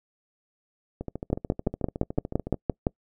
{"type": "two click trains", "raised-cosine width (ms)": 2, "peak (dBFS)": [-19, -9], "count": [22, 10], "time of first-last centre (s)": [[1.01, 2.543], [1.33, 2.868]], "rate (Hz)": [13.7, 5.85], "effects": ["noise-tail reverb RT60 0.1 s tail -26 dB re dry"]}